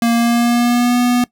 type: tone with pitch glide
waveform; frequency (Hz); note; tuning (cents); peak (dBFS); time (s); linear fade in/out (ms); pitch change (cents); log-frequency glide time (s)
square; 233.2 to 244.7; A#3 to B3; +1 to -16; -12; 0.02-1.24; 2; +83; 0.13-0.98
effects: noise-tail reverb RT60 0.1 s tail -20 dB re dry